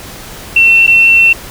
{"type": "tone with dropouts", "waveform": "sine", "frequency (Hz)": 2702, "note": "E7", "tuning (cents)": 42, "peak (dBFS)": -3, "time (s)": [0.56, 1.33], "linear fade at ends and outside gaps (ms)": 5, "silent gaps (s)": [0.866, 0.876], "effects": ["pink hiss -29 dBFS RMS until 1.5 s"]}